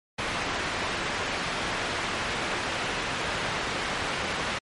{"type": "low-pass noise", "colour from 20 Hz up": "white", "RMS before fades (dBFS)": -30, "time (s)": [0.18, 4.59], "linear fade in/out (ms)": 10, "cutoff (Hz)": 2400, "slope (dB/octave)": 12, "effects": ["MP3 48 kbps"]}